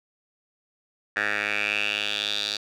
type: tone with band-pass filter sweep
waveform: 10% pulse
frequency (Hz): 103.83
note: G#2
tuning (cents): 0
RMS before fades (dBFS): -27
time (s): 1.16-2.57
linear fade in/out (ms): 5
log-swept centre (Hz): 1800 to 4200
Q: 4.9
effects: none